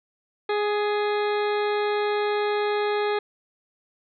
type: harmonic tone with a mistuned harmonic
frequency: 415.4 Hz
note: G#4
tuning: in tune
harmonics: 1 / 2 / 3 / 4 / 5 / 6 / 8 / 9 / 10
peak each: -23 / -29 / -33 / -35 / -37 / -39 / -41 / -42 / -43 dBFS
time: 0.49-3.19 s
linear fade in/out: 5 ms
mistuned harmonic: 4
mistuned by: +21 cents
effects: none